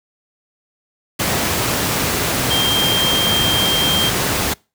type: tone in noise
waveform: sine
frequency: 3185 Hz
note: G7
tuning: 27 cents sharp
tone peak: -16 dBFS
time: 2.5-4.1 s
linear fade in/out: 10 ms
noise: pink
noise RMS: -18 dBFS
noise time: 1.19-4.54 s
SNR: -1 dB
effects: noise-tail reverb RT60 0.3 s tail -26 dB re dry + high-pass 80 Hz 12 dB/octave